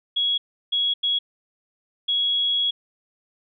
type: tone bursts at uneven times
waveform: sine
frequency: 3333 Hz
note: G#7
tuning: 5 cents sharp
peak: -19 dBFS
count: 4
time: 0.16-0.38 / 0.72-0.94 / 1.03-1.19 / 2.08-2.71 s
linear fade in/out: 10 ms
effects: none